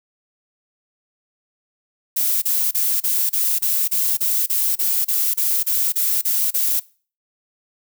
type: noise bursts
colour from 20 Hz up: violet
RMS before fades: -19 dBFS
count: 16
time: 2.16-6.8 s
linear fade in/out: 10 ms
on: 260 ms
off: 32 ms
effects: noise-tail reverb RT60 0.4 s tail -22 dB re dry